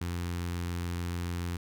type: tone with notch filter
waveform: sawtooth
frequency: 87 Hz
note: F2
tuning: 6 cents flat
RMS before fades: -34 dBFS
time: 0.01-1.57 s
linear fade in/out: 5 ms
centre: 610 Hz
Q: 1.3
effects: none